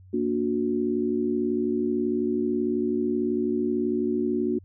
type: chord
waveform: sine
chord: Bb augmented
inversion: none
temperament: just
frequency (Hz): 233.1 / 291.4 / 364.2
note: Bb3 / D4 / F#4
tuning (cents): 0 / -13 / -27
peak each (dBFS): -27 / -28 / -26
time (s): 0.13-4.59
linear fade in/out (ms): 10
effects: added 93 Hz sine -47 dBFS peak until 4.64 s